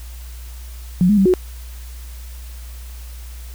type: tone with pitch steps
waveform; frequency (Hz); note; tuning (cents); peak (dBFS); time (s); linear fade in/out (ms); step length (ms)
sine; 180.5 / 208.6 / 193.4 / 366.4; F#3 / G#3 / G3 / F#4; -43 / +8 / -23 / -17; -10; 1.01-1.338; 0; 82
effects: added 60 Hz sine -31 dBFS peak until 3.54 s + white hiss -44 dBFS RMS until 3.54 s